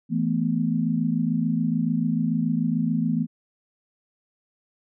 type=chord; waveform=sine; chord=E suspended fourth; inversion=none; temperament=equal; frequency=164.81 / 220 / 246.9 Hz; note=E3 / A3 / B3; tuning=0 / 0 / 0 cents; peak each=-25 dBFS; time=0.09-3.27 s; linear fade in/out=50 ms; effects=none